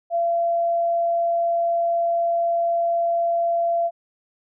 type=tone; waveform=sine; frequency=681 Hz; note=F5; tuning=44 cents flat; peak=-18 dBFS; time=0.1-3.91 s; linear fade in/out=50 ms; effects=none